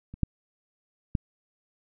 clicks, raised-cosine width 5 ms, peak -28 / -11 / -12 dBFS, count 3, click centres 0.14 / 0.233 / 1.152 s, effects none

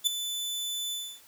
sawtooth tone with ADSR envelope, 3500 Hz, A7, 10 cents flat, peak -16 dBFS, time 0.04-1.21 s, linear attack 30 ms, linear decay 5 ms, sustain -12 dB, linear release 290 ms, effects white hiss -56 dBFS RMS until 1.27 s

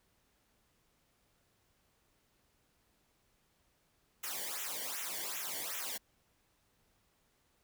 white noise with flanger, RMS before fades -40 dBFS, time 4.23-5.98 s, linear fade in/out 10 ms, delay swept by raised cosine 0.21 to 0.8 ms, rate 2.6 Hz, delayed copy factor -0.95, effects pink hiss -74 dBFS RMS until 7.63 s

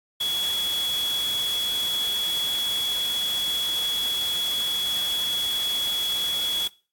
sine tone in noise, 3364 Hz, G#7, 22 cents sharp, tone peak -23 dBFS, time 0.2-6.68 s, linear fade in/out 10 ms, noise white, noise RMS -34 dBFS, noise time 0.2-6.68 s, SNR +8 dB, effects noise-tail reverb RT60 0.4 s tail -22 dB re dry + AAC 64 kbps

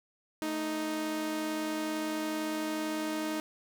sawtooth tone pair together, 220 / 311.1 Hz, A3 / D#4, 0 / 0 cents, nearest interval tritone, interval 600 cents, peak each -37 / -28 dBFS, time 0.42-3.4 s, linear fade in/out 0 ms, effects none

